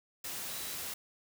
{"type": "tone in noise", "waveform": "sine", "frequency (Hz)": 3921, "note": "B7", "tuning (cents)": -13, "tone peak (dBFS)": -50, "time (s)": [0.49, 0.75], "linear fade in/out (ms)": 5, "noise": "white", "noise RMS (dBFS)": -40, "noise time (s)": [0.24, 0.94], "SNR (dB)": -13, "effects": []}